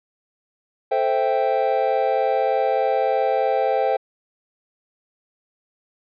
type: chord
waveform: triangle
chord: A minor seventh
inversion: none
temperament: equal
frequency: 440 / 523.3 / 659.3 / 784 Hz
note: A4 / C5 / E5 / G5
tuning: 0 / 0 / 0 / 0 cents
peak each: -23 / -20 / -23 / -20 dBFS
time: 0.91-3.97 s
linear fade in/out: 10 ms
effects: resampled to 11025 Hz